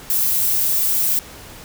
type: noise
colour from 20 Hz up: violet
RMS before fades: -18 dBFS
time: 0.1-1.19 s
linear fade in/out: 0 ms
effects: pink hiss -39 dBFS RMS until 1.64 s